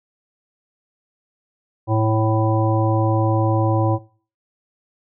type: harmonic tone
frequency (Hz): 110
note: A2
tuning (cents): 0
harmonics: 1 / 3 / 5 / 7 / 9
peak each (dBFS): -17 / -22 / -24 / -25 / -27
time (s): 1.87-3.99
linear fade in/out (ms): 50
effects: noise-tail reverb RT60 0.4 s tail -19 dB re dry